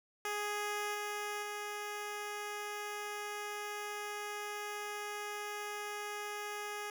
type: tone with level steps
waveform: 10% pulse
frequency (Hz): 415.3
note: G#4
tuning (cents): 0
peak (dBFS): -27 / -29 / -31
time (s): 0.25-6.9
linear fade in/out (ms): 2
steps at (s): 0.94 / 1.42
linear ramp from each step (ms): 10
effects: none